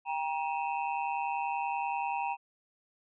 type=ring-modulated tone; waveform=square; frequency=870 Hz; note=A5; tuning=20 cents flat; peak=-28 dBFS; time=0.05-2.37 s; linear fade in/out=50 ms; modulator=75.2 Hz; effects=resampled to 8000 Hz